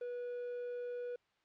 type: tone with quantisation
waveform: triangle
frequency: 487.5 Hz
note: B4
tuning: 23 cents flat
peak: -37 dBFS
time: 0.01-1.16 s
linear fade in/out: 5 ms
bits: 10
effects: white hiss -75 dBFS RMS until 1.44 s + low-pass 3000 Hz 12 dB/octave